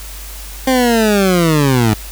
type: linear sweep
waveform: 20% pulse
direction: down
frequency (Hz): 265.1 to 103.6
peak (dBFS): -5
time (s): 0.67-1.94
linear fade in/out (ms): 5
effects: added 50 Hz sine -29 dBFS peak until 2.11 s + white hiss -33 dBFS RMS until 2.11 s